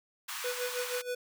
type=high-pass noise; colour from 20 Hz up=pink; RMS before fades=-39 dBFS; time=0.28-1.02 s; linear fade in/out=10 ms; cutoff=940 Hz; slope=48 dB/octave
type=tone with tremolo; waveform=square; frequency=493.9 Hz; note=B4; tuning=in tune; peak=-32 dBFS; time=0.44-1.15 s; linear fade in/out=5 ms; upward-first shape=sine; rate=6.3 Hz; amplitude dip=80%
effects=none